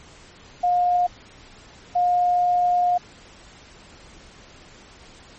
sine tone bursts at uneven times, 713 Hz, F5, 36 cents sharp, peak -16 dBFS, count 2, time 0.63-1.07 / 1.95-2.98 s, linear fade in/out 10 ms, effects pink hiss -47 dBFS RMS until 5.38 s + MP3 32 kbps

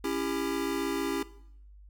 square chord, C# diminished, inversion none, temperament just, 277.2 / 332.6 / 399.1 Hz, C#4 / E4 / G4, 0 / +16 / +31 cents, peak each -34 dBFS, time 0.04-1.23 s, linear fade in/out 5 ms, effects noise-tail reverb RT60 0.7 s tail -18 dB re dry + added 50 Hz sine -49 dBFS peak until 1.89 s

